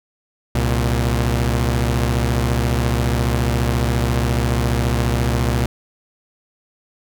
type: tone pair together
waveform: sawtooth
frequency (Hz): 66.34 / 118.2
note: C2 / A#2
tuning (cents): +25 / +24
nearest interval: minor seventh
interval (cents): 999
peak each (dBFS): -15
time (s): 0.55-5.66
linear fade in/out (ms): 0
effects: none